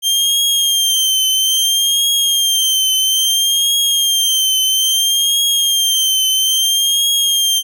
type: tone with vibrato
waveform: sawtooth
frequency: 3171 Hz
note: G7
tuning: 19 cents sharp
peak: -9 dBFS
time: 0.02-7.63 s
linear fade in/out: 50 ms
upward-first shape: triangle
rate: 0.6 Hz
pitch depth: 62 cents each way
effects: none